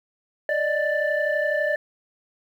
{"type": "tone cluster", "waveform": "sine", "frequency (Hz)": [585, 617, 1764], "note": ["D5", "D#5", "A6"], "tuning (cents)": [-7, -15, 4], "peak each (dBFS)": -24, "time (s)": [0.49, 1.76], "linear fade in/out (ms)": 2, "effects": ["tanh soft clip ceiling -14 dBFS", "9-bit"]}